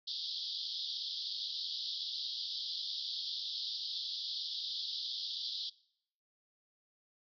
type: band-pass noise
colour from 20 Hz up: pink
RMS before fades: -40 dBFS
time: 0.07-5.7 s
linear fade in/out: 10 ms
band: 3300 to 5100 Hz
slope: 96 dB/octave
effects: noise-tail reverb RT60 0.7 s tail -22 dB re dry